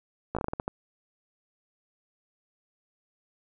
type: slowing click train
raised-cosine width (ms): 1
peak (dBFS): -16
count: 9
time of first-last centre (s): 0.35-0.679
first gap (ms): 16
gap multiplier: 1.26
effects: none